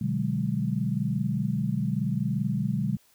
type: chord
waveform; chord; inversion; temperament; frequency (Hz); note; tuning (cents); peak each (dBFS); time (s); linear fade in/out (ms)
sine; G# half-diminished seventh; first; just; 124.59 / 149.51 / 186.89 / 207.7; B2 / D3 / F#3 / G#3; +16 / +31 / +18 / 0; -30; 0.01-2.97; 5
effects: white hiss -62 dBFS RMS until 3.14 s

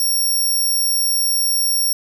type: tone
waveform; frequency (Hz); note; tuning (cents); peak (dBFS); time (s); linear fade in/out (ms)
10% pulse; 5560; F8; -9; -10; 0-1.93; 2
effects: none

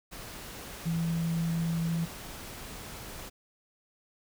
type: tone in noise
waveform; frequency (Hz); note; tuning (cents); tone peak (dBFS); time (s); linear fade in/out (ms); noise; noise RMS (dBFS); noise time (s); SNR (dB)
sine; 166.2; E3; +15; -27; 0.85-2.06; 20; pink; -43; 0.11-3.3; +13
effects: none

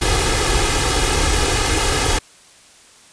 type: noise with comb filter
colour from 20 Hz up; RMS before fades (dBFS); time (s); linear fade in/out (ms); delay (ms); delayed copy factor
pink; -17; 0.01-2.19; 10; 2.4; +0.7
effects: white hiss -47 dBFS RMS until 3.12 s + resampled to 22050 Hz

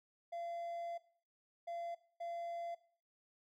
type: tone bursts at uneven times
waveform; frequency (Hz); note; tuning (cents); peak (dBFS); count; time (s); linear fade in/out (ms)
triangle; 684; F5; -36; -39; 3; 0.32-0.98 / 1.67-1.95 / 2.2-2.75; 10
effects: noise-tail reverb RT60 0.5 s tail -17 dB re dry

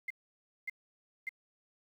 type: tone bursts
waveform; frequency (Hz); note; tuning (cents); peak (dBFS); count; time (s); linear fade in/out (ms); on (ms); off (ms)
sine; 2093; C7; 0; -34; 3; 0.08-1.292; 5; 24; 570
effects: 10-bit

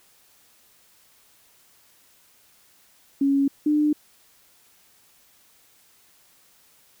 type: tone pair in turn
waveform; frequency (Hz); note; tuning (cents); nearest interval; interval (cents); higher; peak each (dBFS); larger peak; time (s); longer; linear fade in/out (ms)
sine; 277.3 / 299.5; C#4 / D4; +1 / +34; minor second; 133; second; -17; neither; 3.21-3.48 / 3.66-3.93; neither; 5
effects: white hiss -58 dBFS RMS until 7 s

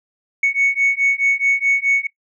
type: beating tone pair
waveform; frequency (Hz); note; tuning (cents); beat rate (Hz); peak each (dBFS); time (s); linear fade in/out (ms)
sine; 2217 / 2221.7; C#7 / C#7; 0 / +3; 4.7; -16; 0.43-2.07; 5
effects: noise-tail reverb RT60 0.1 s tail -21 dB re dry + tanh soft clip ceiling -9 dBFS

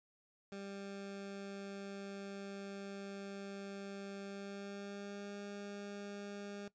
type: tone with pitch glide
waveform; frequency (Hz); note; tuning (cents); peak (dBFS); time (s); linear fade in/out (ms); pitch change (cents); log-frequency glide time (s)
20% pulse; 198 to 202.5; G3 to G#3; +18 to -43; -40; 0.52-6.68; 2; +39; 4.24-5.35
effects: noise-tail reverb RT60 0.1 s tail -18 dB re dry + resampled to 16000 Hz

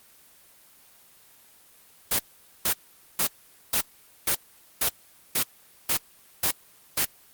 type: noise bursts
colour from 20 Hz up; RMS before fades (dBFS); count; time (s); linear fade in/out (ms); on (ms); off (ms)
white; -23; 10; 2.11-7.05; 5; 80; 460
effects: white hiss -55 dBFS RMS until 7.33 s + Opus 24 kbps

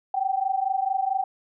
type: tone pair together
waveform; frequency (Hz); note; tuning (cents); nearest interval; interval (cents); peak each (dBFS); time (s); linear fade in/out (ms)
sine; 759.5 / 784; F#5 / G5; +45 / 0; minor second; 55; -25; 0.14-1.24; 5
effects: none

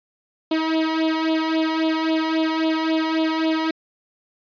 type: tone with flanger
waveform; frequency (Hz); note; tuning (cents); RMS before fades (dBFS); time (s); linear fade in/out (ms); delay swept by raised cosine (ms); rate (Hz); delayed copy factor
sawtooth; 319.4; D#4; +45; -21; 0.51-3.71; 5; 0.27 to 1.01; 3.7; +0.9
effects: resampled to 11025 Hz

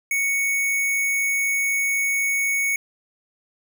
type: tone with sample-and-hold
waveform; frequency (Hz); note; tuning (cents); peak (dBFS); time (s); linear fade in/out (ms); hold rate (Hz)
sine; 2224; C#7; +5; -19; 0.11-2.76; 2; 8820
effects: none

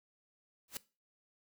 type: noise with exponential growth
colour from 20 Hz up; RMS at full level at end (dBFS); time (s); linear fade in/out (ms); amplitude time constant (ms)
white; -36; 0.68-0.77; 2; 19
effects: noise-tail reverb RT60 0.3 s tail -19 dB re dry

